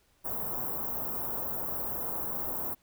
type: band-stop noise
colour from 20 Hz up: white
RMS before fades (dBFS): -34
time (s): 0.24-2.75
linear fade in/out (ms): 20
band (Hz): 1100 to 15000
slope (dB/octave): 24
effects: pink hiss -68 dBFS RMS until 2.82 s